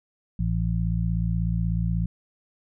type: harmonic tone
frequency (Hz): 56.4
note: A1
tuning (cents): +44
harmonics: 1 / 2 / 3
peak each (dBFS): -26 / -27 / -26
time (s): 0.39-2.06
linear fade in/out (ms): 5
effects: none